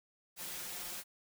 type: noise with comb filter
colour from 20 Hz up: white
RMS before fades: -43 dBFS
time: 0.36-1.04 s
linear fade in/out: 50 ms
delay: 5.6 ms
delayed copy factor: +0.75
effects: none